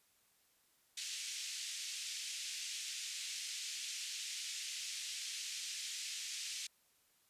white band-pass noise, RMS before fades -44 dBFS, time 0.97-6.67 s, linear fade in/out 5 ms, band 2300 to 7500 Hz, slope 24 dB/octave, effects white hiss -73 dBFS RMS until 7.29 s + resampled to 32000 Hz

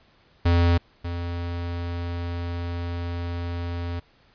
square tone pair in turn, 86 / 86.37 Hz, F2 / F2, -26 / -19 cents, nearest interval unison, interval 7 cents, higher second, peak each -17 / -28 dBFS, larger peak first, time 0.45-0.78 / 1.04-4 s, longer second, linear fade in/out 10 ms, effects pink hiss -59 dBFS RMS until 4.34 s + resampled to 11025 Hz

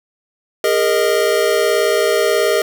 square chord, Ab suspended second, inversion none, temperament equal with one note detuned, 407.7 / 466.2 / 622.3 Hz, Ab4 / Bb4 / Eb5, -32 / 0 / 0 cents, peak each -18 dBFS, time 0.64-2.62 s, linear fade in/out 2 ms, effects none

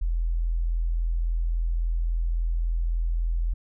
sine tone, 41.81 Hz, E1, 25 cents sharp, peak -22 dBFS, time 0.01-3.54 s, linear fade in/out 10 ms, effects none

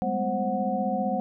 sine tone cluster, 196 / 211.2 / 250.5 / 528 / 738 Hz, G3 / G#3 / B3 / C5 / F#5, 0 / +29 / +25 / +16 / -5 cents, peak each -31 / -31 / -33 / -31 / -28 dBFS, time 0.02-1.2 s, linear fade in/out 0 ms, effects none

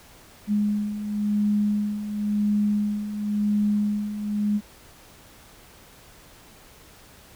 sine beating tone pair, 207.2 / 208.15 Hz, G#3 / G#3, -4 / +4 cents, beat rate 0.95 Hz, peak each -28 / -22 dBFS, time 0.47-4.61 s, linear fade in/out 50 ms, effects pink hiss -50 dBFS RMS until 7.35 s

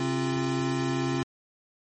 square tone cluster, 134.5 / 266.4 / 347.7 Hz, C3 / C4 / F4, +48 / +31 / -8 cents, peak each -31 / -30 / -31 dBFS, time 0-1.23 s, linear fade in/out 2 ms, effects MP3 32 kbps

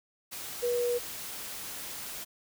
sine tone in noise, 483.5 Hz, B4, 37 cents flat, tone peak -26 dBFS, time 0.62-0.99 s, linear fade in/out 20 ms, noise white, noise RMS -40 dBFS, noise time 0.31-2.25 s, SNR +11 dB, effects none

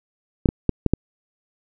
clicks, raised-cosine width 3 ms, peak -3 dBFS, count 5, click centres 0.458 / 0.489 / 0.693 / 0.863 / 0.936 s, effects none

